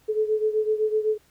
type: beating tone pair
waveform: sine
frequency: 429.5 / 437.4 Hz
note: A4 / A4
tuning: -42 / -10 cents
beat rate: 7.9 Hz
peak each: -22 / -26 dBFS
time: 0.08-1.18 s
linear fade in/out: 20 ms
effects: pink hiss -61 dBFS RMS until 1.3 s